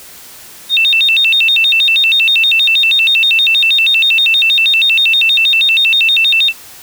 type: tone with vibrato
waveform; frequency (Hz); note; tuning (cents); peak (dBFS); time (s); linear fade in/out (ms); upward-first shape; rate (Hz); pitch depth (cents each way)
sine; 3136; G7; 0; -7; 0.69-6.53; 50; square; 6.3; 280
effects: white hiss -35 dBFS RMS until 6.82 s